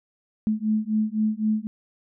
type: beating tone pair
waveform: sine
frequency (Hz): 213.9 / 217.8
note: A3 / A3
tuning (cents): -49 / -17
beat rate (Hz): 3.9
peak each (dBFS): -24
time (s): 0.47-1.67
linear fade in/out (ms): 0
effects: none